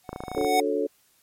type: tone with exponential growth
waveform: square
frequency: 740 Hz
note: F#5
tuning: in tune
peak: -18 dBFS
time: 0.04-0.6 s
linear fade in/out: 2 ms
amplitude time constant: 120 ms
type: clicks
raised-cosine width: 1 ms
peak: -18 dBFS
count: 11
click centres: 0.092 / 0.13 / 0.161 / 0.205 / 0.237 / 0.282 / 0.316 / 0.349 / 0.38 / 0.412 / 0.447 s
type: chord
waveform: sine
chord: D major seventh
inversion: none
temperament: just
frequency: 293.7 / 367.1 / 440.5 / 550.6 Hz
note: D4 / F#4 / A4 / C#5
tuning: 0 / -14 / +2 / -12 cents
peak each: -29 / -31 / -25 / -30 dBFS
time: 0.36-0.87 s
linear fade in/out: 10 ms
effects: white hiss -63 dBFS RMS until 1.22 s + MP3 64 kbps